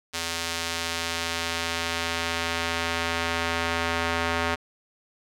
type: tone with band-pass filter sweep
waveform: square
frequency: 83.8 Hz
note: E2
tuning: 29 cents sharp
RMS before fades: -28 dBFS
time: 0.13-4.56 s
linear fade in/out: 20 ms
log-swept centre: 5000 to 1700 Hz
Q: 0.7
effects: none